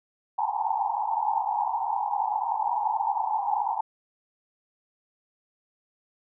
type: band-pass noise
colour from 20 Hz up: white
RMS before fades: -27 dBFS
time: 0.38-3.81 s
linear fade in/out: 5 ms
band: 790 to 930 Hz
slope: 96 dB/octave
effects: none